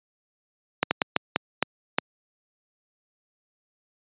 slowing click train, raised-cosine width 0.3 ms, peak -3 dBFS, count 7, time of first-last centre 0.83-1.985 s, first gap 80 ms, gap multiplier 1.35, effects high-pass 150 Hz 12 dB/octave + resampled to 8000 Hz

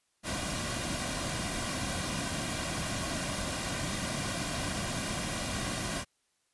pink noise with comb filter, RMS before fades -34 dBFS, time 0.23-6.05 s, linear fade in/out 50 ms, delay 2.3 ms, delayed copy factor -0.6, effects white hiss -75 dBFS RMS until 6.53 s + resampled to 24000 Hz

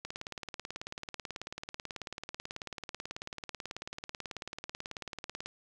click train, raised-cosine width 0.2 ms, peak -22 dBFS, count 100, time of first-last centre 0.05-5.46 s, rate 18.3 Hz, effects none

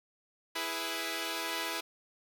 5% pulse chord, E major, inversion none, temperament equal, 329.6 / 415.3 / 493.9 Hz, E4 / G#4 / B4, 0 / 0 / 0 cents, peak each -25 / -28 / -28 dBFS, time 0.55-1.81 s, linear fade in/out 10 ms, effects none

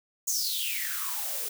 blue noise with high-pass filter sweep, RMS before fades -31 dBFS, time 0.27-1.49 s, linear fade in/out 10 ms, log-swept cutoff 6900 to 410 Hz, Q 9.3, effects none

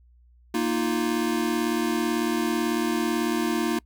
square chord, Bb suspended fourth, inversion none, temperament equal, 233.1 / 311.1 / 349.2 Hz, Bb3 / Eb4 / F4, 0 / 0 / 0 cents, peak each -28 dBFS, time 0.54-3.79 s, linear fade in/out 5 ms, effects noise-tail reverb RT60 0.1 s tail -25 dB re dry + added 60 Hz sine -53 dBFS peak until 3.85 s

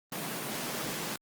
pink high-pass noise, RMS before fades -36 dBFS, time 0.12-1.16 s, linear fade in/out 2 ms, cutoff 130 Hz, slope 96 dB/octave, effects Opus 24 kbps

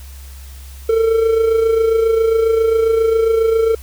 triangle tone with amplitude modulation, 450.4 Hz, A4, 40 cents sharp, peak -7 dBFS, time 0.89-3.75 s, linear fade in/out 5 ms, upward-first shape sine, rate 27.4 Hz, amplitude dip 50%, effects added 67 Hz sine -32 dBFS peak until 3.82 s + white hiss -43 dBFS RMS until 3.82 s

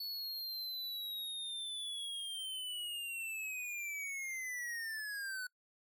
square linear sweep, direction down, 4435 to 1480 Hz, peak -40 dBFS, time 0-5.47 s, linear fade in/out 5 ms, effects noise-tail reverb RT60 0.1 s tail -25 dB re dry

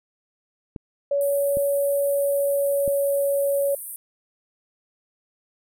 clicks, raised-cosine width 3 ms, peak -20 dBFS, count 3, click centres 0.762 / 1.571 / 2.878 s
sine tone with pitch glide, 565 to 561.4 Hz, C#5 to C#5, +33 to +22 cents, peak -19 dBFS, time 1.11-3.75 s, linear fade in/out 5 ms, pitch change -11 cents, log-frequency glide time 2.05-3.36 s
pink band-pass noise, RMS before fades -36 dBFS, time 1.21-3.96 s, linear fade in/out 0 ms, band 8800 to 15000 Hz, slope 96 dB/octave
effects none

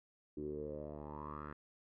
10% pulse tone with low-pass filter sweep, 74.5 Hz, D2, 25 cents sharp, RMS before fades -45 dBFS, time 0.37-1.53 s, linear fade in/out 5 ms, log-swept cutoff 330 to 1500 Hz, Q 6.6, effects none

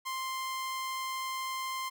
sawtooth tone, 1048 Hz, C6, 2 cents sharp, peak -30 dBFS, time 0.05-1.9 s, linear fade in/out 20 ms, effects none

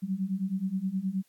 sine beating tone pair, 185 / 194.5 Hz, F#3 / G3, 0 / -13 cents, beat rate 9.5 Hz, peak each -32 / -30 dBFS, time 0.02-1.23 s, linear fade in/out 20 ms, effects white hiss -68 dBFS RMS until 1.28 s + AAC 64 kbps

